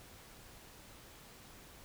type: silence
effects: pink hiss -56 dBFS RMS until 1.84 s